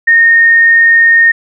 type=tone; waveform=sine; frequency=1842 Hz; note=A#6; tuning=21 cents flat; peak=-3 dBFS; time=0.07-1.32 s; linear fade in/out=10 ms; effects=none